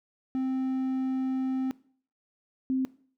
triangle / sine tone pair in turn, 261.6 / 261.6 Hz, C4 / C4, 0 / 0 cents, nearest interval unison, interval 0 cents, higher neither, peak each -24 dBFS, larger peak neither, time 0.35-1.71 / 2.7-2.85 s, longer first, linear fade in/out 0 ms, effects noise-tail reverb RT60 0.5 s tail -20 dB re dry

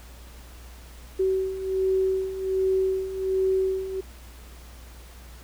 sine beating tone pair, 378.8 / 380.1 Hz, F#4 / F#4, +41 / +47 cents, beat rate 1.3 Hz, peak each -28 / -23 dBFS, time 1.19-4.01 s, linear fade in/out 10 ms, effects added 60 Hz sine -43 dBFS peak until 5.43 s + pink hiss -50 dBFS RMS until 5.43 s

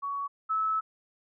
sine tone pair in turn, 1123 / 1301.7 Hz, C#6 / E6, +22 / -22 cents, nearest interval minor third, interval 256 cents, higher second, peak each -30 / -25 dBFS, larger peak second, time 0.02-0.28 / 0.49-0.81 s, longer second, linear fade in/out 20 ms, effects none

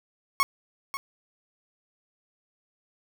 30% pulse tone with echo, 1100 Hz, C#6, 14 cents flat, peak -17 dBFS, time 0.4-0.43 s, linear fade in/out 0 ms, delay 540 ms, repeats 1, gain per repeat -11 dB, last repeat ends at 0.97 s, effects none

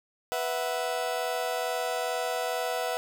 35% pulse chord, B suspended fourth, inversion none, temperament just, 493.9 / 658.5 / 740.8 Hz, B4 / E5 / F#5, 0 / -2 / +2 cents, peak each -31 dBFS, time 0.32-2.97 s, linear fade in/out 0 ms, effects none

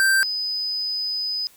square / sine tone pair in turn, 1568 / 5004 Hz, G6 / D#8, 0 / +9 cents, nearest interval octave + minor sixth, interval 2009 cents, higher second, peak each -16 / -23 dBFS, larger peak first, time 0-0.23 / 0.23-1.47 s, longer second, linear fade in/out 0 ms, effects white hiss -53 dBFS RMS until 1.56 s

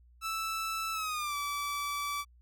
sawtooth tone with pitch glide, 1318.5 to 1154.5 Hz, E6 to D6, 0 to -30 cents, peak -29 dBFS, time 0.21-2.25 s, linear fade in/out 50 ms, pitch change -230 cents, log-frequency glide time 0.93-1.36 s, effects added 60 Hz sine -57 dBFS peak until 2.41 s

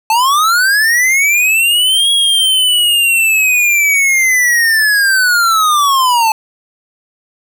square linear two-way sweep, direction up then down, 864 to 3322 to 864 Hz, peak -9 dBFS, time 0.1-6.32 s, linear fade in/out 2 ms, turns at 2.11 s, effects none

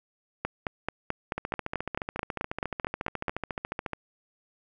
two click trains, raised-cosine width 0.5 ms, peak -13 / -16 dBFS, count 14 / 37, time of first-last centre 0.45-3.282 / 1.38-3.933 s, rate 4.59 / 14.1 Hz, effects none

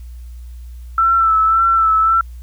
sine tone with vibrato, 1328 Hz, E6, 12 cents sharp, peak -10 dBFS, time 0.98-2.21 s, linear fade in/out 2 ms, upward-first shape sine, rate 1.8 Hz, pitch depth 32 cents each way, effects added 60 Hz sine -30 dBFS peak until 2.42 s + white hiss -55 dBFS RMS until 2.42 s

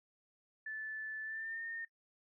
sine tone with pitch glide, 1748 to 1828.6 Hz, A6 to A#6, -12 to -34 cents, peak -40 dBFS, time 0.66-1.85 s, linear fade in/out 5 ms, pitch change +78 cents, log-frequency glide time 1.23-1.63 s, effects noise-tail reverb RT60 0.1 s tail -18 dB re dry

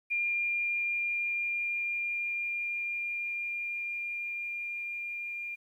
sine tone with level ramp, 2402 Hz, D7, 38 cents sharp, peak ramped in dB -27 to -35 dBFS, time 0.1-5.56 s, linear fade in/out 20 ms, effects 11-bit

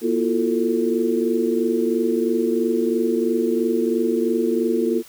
sine tone cluster, 239.1 / 335 / 358 / 445.6 Hz, A#3 / E4 / F4 / A4, +44 / +28 / +43 / +22 cents, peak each -23 dBFS, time 0.01-5.03 s, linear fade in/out 50 ms, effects white hiss -46 dBFS RMS until 5.08 s

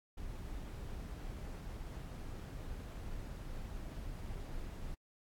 brown noise, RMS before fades -44 dBFS, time 0.17-4.95 s, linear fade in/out 10 ms, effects AAC 64 kbps

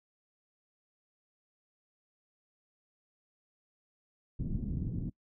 white low-pass noise, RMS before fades -35 dBFS, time 4.39-5.1 s, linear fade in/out 10 ms, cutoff 210 Hz, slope 24 dB/octave, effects noise-tail reverb RT60 0.1 s tail -24 dB re dry

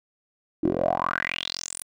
10% pulse tone with band-pass filter sweep, 43.8 Hz, F1, 6 cents sharp, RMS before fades -27 dBFS, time 0.63-1.83 s, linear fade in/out 10 ms, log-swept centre 310 to 11000 Hz, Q 7.4, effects none

